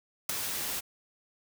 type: noise with ADSR envelope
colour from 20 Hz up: white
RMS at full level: -26 dBFS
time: 0.29-0.81 s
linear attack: 5 ms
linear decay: 8 ms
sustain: -8 dB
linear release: 21 ms
effects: none